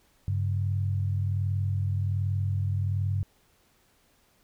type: tone pair together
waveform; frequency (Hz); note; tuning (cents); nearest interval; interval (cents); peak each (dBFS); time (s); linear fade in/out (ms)
sine; 97.82 / 139.1; G2 / C#3; -3 / +6; tritone; 609; -25 / -33; 0.28-3.23; 0
effects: pink hiss -65 dBFS RMS until 4.43 s